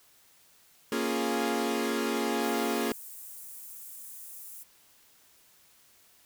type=chord; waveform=sawtooth; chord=Bb minor seventh; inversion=none; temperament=equal; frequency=233.1 / 277.2 / 349.2 / 415.3 Hz; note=Bb3 / Db4 / F4 / Ab4; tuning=0 / 0 / 0 / 0 cents; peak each=-28 / -30 / -30 / -29 dBFS; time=0.92-2.92 s; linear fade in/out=2 ms
type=high-pass noise; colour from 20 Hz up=white; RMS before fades=-45 dBFS; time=2.42-4.64 s; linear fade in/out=20 ms; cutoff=7800 Hz; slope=24 dB/octave
effects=white hiss -61 dBFS RMS until 6.25 s